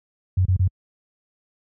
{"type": "tone bursts", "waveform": "sine", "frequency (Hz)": 92.5, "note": "F#2", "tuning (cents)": 0, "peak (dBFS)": -14, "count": 3, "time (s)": [0.37, 0.677], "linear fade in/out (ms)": 5, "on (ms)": 83, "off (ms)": 29, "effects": ["high-pass 60 Hz 12 dB/octave"]}